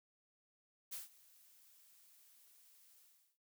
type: noise with ADSR envelope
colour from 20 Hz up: blue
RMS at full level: -44 dBFS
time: 0.91-3.38 s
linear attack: 20 ms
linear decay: 150 ms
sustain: -22 dB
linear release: 370 ms
effects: none